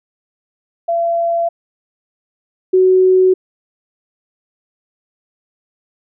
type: tone pair in turn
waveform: sine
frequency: 678 / 372.5 Hz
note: E5 / F#4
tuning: +49 / +12 cents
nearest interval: minor seventh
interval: 1037 cents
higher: first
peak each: -13 / -7 dBFS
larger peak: second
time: 0.88-1.49 / 2.73-3.34 s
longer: neither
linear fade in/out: 10 ms
effects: none